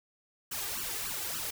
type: noise with flanger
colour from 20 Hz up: white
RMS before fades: -36 dBFS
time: 0.51-1.51 s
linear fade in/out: 10 ms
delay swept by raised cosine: 0.67 to 2.57 ms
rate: 3.5 Hz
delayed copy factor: +0.9
effects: none